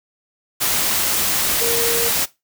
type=tone in noise; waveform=sine; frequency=466.2 Hz; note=A#4; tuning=in tune; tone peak=-21 dBFS; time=1.6-2.1 s; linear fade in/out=20 ms; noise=white; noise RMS=-19 dBFS; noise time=0.6-2.26 s; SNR=-5 dB; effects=noise-tail reverb RT60 0.2 s tail -18 dB re dry